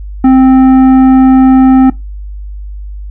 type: tone with tanh clipping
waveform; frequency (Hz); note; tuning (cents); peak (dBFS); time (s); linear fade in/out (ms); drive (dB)
triangle; 261.6; C4; 0; -3; 0.24-1.9; 5; 14
effects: noise-tail reverb RT60 0.2 s tail -20 dB re dry + added 50 Hz sine -20 dBFS peak until 3.1 s